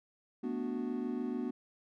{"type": "chord", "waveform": "triangle", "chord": "B minor seventh", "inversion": "third", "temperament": "equal", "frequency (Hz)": [220, 246.9, 293.7, 370], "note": ["A3", "B3", "D4", "F#4"], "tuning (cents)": [0, 0, 0, 0], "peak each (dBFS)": [-40, -34, -39, -39], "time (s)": [0.43, 1.51], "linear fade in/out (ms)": 10, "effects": []}